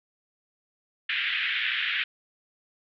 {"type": "band-pass noise", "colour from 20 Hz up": "pink", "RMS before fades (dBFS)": -28, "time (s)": [1.09, 2.04], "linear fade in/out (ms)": 5, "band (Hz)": [1600, 3400], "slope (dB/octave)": 48, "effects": []}